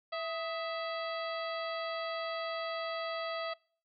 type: harmonic tone with a mistuned harmonic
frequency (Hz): 660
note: E5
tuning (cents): +2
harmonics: 1 / 2 / 3 / 4 / 5 / 6 / 7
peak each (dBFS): -36 / -40 / -44 / -49 / -47 / -50 / -48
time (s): 0.12-3.54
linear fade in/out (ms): 10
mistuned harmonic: 2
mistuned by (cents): -76
effects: noise-tail reverb RT60 0.5 s tail -25 dB re dry